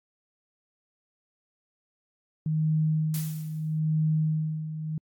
sine tone with tremolo, 156.1 Hz, D#3, 6 cents sharp, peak -21 dBFS, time 2.46-4.98 s, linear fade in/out 2 ms, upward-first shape sine, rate 0.77 Hz, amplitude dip 70%
blue noise with exponential decay, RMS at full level -33 dBFS, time 3.14-3.79 s, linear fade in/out 1 ms, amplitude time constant 140 ms
effects AAC 64 kbps

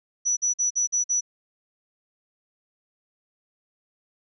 sine tone bursts, 5910 Hz, F#8, 3 cents flat, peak -20 dBFS, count 6, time 0.25-1.21 s, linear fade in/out 20 ms, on 120 ms, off 48 ms, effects none

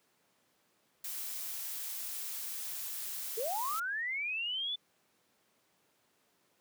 blue noise, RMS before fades -40 dBFS, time 1.04-3.8 s, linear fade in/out 5 ms
sine linear sweep, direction up, 415.3 to 3520 Hz, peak -33 dBFS, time 3.37-4.76 s, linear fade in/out 10 ms
effects pink hiss -72 dBFS RMS until 6.6 s + high-pass 200 Hz 12 dB/octave

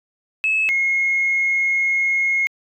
sine tone pair in turn, 2595 / 2158 Hz, E7 / C#7, -28 / -47 cents, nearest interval minor third, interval 319 cents, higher first, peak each -15 dBFS, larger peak neither, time 0.44-0.69 / 0.69-2.47 s, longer second, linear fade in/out 0 ms, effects tanh soft clip ceiling -11 dBFS

